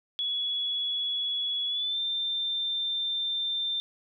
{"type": "tone with pitch glide", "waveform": "sine", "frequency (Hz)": [3379, 3580], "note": ["G#7", "A7"], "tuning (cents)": [29, 29], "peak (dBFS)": -27, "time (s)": [0.19, 3.8], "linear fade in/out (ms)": 0, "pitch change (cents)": 100, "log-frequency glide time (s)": [1.68, 1.99], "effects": []}